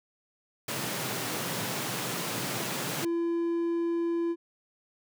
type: high-pass noise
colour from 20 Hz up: pink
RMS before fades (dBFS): -33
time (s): 0.68-3.05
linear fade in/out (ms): 5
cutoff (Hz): 110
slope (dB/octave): 96
type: tone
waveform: triangle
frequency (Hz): 338.2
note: E4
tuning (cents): +44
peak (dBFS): -24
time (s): 3.01-4.36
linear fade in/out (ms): 50
effects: none